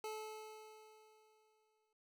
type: tone with exponential decay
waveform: 25% pulse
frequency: 433.1 Hz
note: A4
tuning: 27 cents flat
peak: -38 dBFS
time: 0.04-1.93 s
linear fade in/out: 2 ms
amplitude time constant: 410 ms
effects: none